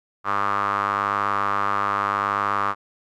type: tone with band-pass filter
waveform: sawtooth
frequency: 100.8 Hz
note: G2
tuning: 49 cents sharp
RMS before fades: -23 dBFS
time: 0.24-2.75 s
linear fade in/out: 50 ms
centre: 1200 Hz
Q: 5.9
effects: none